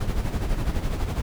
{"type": "noise with tremolo", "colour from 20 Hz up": "brown", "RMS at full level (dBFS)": -23, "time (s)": [0, 1.22], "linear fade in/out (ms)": 10, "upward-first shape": "sine", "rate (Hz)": 12, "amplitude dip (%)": 55, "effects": []}